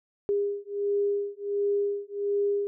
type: beating tone pair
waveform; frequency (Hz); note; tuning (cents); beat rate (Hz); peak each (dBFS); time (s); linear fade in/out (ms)
sine; 404.6 / 406; G#4 / G#4; -45 / -39; 1.4; -28; 0.29-2.67; 0
effects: none